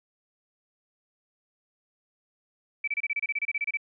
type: tone bursts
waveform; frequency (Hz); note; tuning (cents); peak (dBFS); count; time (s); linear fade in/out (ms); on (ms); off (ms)
sine; 2310; D7; -29; -25; 15; 2.84-3.772; 5; 36; 28
effects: none